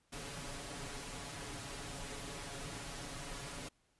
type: noise with comb filter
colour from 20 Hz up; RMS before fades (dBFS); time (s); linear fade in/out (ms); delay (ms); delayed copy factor
pink; -45; 0.12-3.69; 10; 7.1; +0.7
effects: pink hiss -75 dBFS RMS until 3.99 s + resampled to 24000 Hz